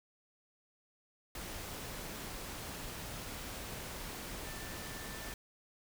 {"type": "tone in noise", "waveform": "sine", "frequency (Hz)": 1774, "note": "A6", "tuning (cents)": 14, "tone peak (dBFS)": -52, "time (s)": [4.45, 5.33], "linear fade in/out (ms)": 2, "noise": "pink", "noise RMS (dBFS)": -44, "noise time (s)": [1.35, 5.34], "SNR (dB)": -11, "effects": []}